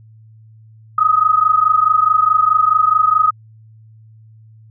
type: tone pair together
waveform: sine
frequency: 1244.5 / 1269.2 Hz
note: D#6 / D#6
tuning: 0 / +34 cents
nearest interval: unison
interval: 34 cents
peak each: -13 dBFS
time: 0.98-3.31 s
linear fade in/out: 5 ms
effects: added 110 Hz sine -41 dBFS peak until 4.7 s